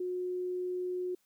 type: tone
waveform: sine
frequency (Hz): 362.6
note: F#4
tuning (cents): -35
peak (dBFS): -32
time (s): 0-1.15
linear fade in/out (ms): 5
effects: white hiss -73 dBFS RMS until 1.25 s